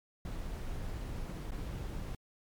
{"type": "noise with dropouts", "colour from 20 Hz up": "brown", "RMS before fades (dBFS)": -39, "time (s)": [0.25, 2.15], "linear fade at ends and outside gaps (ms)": 2, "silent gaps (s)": [1.508, 1.518], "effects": ["MP3 96 kbps"]}